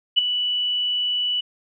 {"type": "tone with ADSR envelope", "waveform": "sine", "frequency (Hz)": 2960, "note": "F#7", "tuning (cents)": 0, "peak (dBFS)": -10, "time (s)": [0.16, 1.41], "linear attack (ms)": 23, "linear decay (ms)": 12, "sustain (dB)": -10, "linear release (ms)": 11, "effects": []}